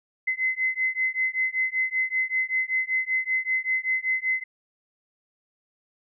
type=beating tone pair; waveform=sine; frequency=2045 / 2050.2 Hz; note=C7 / C7; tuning=-40 / -36 cents; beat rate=5.2 Hz; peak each=-26 dBFS; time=0.27-4.44 s; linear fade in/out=10 ms; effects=none